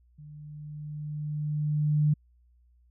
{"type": "tone with level ramp", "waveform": "sine", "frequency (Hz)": 150, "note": "D3", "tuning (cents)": 37, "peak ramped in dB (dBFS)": [-44, -19], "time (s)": [0.18, 2.14], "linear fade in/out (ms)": 10, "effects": ["added 60 Hz sine -59 dBFS peak until 2.9 s"]}